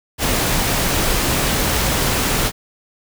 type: noise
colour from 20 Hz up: pink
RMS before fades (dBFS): -18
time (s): 0.18-2.52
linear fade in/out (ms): 50
effects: none